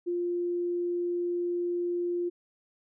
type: tone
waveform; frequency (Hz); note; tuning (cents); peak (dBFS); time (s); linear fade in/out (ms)
sine; 350; F4; +4; -27; 0.06-2.3; 20
effects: none